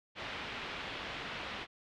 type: low-pass noise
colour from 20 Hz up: white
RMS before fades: -42 dBFS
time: 0.15-1.67 s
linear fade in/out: 50 ms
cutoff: 3300 Hz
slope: 24 dB/octave
effects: none